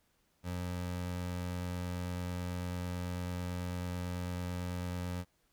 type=tone; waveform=25% pulse; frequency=89.1 Hz; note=F2; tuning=35 cents sharp; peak=-32 dBFS; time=0.43-5.25 s; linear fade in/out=50 ms; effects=pink hiss -74 dBFS RMS until 5.52 s